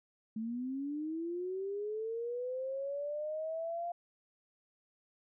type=linear sweep; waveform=sine; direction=up; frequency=215.8 to 698.5 Hz; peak=-35 dBFS; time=0.36-3.92 s; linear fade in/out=5 ms; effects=none